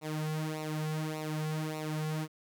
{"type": "tone with flanger", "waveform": "sawtooth", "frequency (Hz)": 155.1, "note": "D#3", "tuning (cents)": -5, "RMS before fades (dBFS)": -35, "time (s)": [0.01, 2.28], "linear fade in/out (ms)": 50, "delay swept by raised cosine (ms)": [0.61, 3.21], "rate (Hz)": 1.7, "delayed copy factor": -0.75, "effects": []}